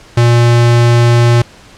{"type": "tone", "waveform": "square", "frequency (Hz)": 118.9, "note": "A#2", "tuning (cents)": 35, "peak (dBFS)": -6, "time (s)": [0.17, 1.42], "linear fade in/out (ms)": 5, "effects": ["pink hiss -39 dBFS RMS until 1.77 s", "low-pass 7000 Hz 12 dB/octave"]}